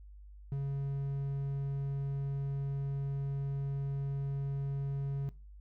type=tone; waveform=triangle; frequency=138.59 Hz; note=C#3; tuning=in tune; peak=-30 dBFS; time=0.52-5.29 s; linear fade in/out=0 ms; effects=noise-tail reverb RT60 0.3 s tail -19 dB re dry + added 50 Hz sine -49 dBFS peak until 5.6 s